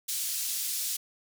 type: band-pass noise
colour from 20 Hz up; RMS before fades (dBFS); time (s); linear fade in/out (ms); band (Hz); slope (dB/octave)
white; -32; 0.08-0.97; 10; 4100 to 14000; 12
effects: none